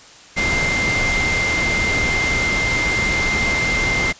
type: tone in noise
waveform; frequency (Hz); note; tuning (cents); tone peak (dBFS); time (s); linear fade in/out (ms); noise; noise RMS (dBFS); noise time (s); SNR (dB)
sine; 2093; C7; 0; -18; 0.36-4.13; 20; pink; -22; 0.36-4.13; +1
effects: white hiss -43 dBFS RMS until 4.19 s + resampled to 16000 Hz